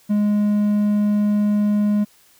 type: tone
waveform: triangle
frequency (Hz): 207.7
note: G#3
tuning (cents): 0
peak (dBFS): -13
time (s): 0.09-2.05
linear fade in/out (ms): 20
effects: white hiss -54 dBFS RMS until 2.39 s